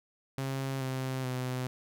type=tone with pitch steps; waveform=sawtooth; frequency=134.6 / 130.99 / 127.49 Hz; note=C3 / C3 / C3; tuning=+49 / +2 / -45 cents; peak=-28 dBFS; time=0.38-1.67 s; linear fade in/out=0 ms; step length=430 ms; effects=none